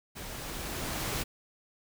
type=noise with level ramp; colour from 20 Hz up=pink; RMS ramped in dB=-42 to -32 dBFS; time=0.15-1.24 s; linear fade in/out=20 ms; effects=none